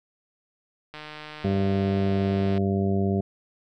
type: click train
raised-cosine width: 0.3 ms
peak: -23 dBFS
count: 250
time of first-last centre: 0.94-2.578 s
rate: 152 Hz
type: harmonic tone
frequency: 97.7 Hz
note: G2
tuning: 5 cents flat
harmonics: 1 / 2 / 3 / 4 / 5 / 6 / 7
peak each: -26 / -24 / -35 / -28 / -40 / -38 / -34 dBFS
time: 1.44-3.21 s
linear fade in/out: 5 ms
effects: none